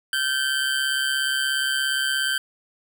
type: tone with amplitude modulation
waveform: 25% pulse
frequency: 1554 Hz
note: G6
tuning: 16 cents flat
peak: -15 dBFS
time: 0.13-2.38 s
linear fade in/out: 2 ms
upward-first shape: sine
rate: 137 Hz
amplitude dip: 55%
effects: none